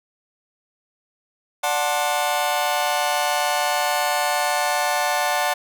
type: chord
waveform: sawtooth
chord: D dominant seventh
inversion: none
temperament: just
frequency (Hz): 587.3 / 734.2 / 881 / 1057.2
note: D5 / F#5 / A5 / C6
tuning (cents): 0 / -14 / +2 / +18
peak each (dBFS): -22 / -19 / -21 / -25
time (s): 1.63-5.54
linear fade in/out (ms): 10
effects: none